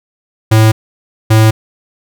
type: tone pair in turn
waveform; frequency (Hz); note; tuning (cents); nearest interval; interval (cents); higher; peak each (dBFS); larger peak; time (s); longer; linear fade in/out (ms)
square; 110 / 110; A2 / A2; 0 / 0; unison; 0; neither; -5; neither; 0.51-0.72 / 1.3-1.51; neither; 10
effects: none